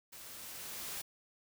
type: noise with level ramp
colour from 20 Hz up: white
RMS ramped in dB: -51 to -41 dBFS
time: 0.12-1.02 s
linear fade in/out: 10 ms
effects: none